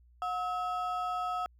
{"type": "ring-modulated tone", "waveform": "triangle", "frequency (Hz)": 1006, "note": "B5", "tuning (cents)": 32, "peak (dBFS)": -26, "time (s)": [0.22, 1.46], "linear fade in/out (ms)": 0, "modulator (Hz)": 282, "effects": ["added 60 Hz sine -58 dBFS peak until 1.59 s"]}